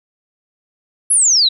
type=exponential sweep; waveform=sine; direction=down; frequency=11175 to 3777 Hz; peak=-9 dBFS; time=1.1-1.49 s; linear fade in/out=10 ms; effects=none